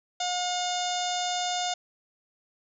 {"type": "harmonic tone", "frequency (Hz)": 718, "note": "F5", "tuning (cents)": 48, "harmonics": [1, 2, 3, 4, 5, 6, 7, 8, 9, 10], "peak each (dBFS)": [-29, -40, -42, -39, -34, -41, -39, -45, -38, -40], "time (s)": [0.2, 1.74], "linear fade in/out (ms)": 5, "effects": []}